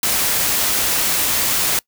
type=noise; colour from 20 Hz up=white; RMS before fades=-18 dBFS; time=0.03-1.79 s; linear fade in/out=2 ms; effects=noise-tail reverb RT60 0.1 s tail -24 dB re dry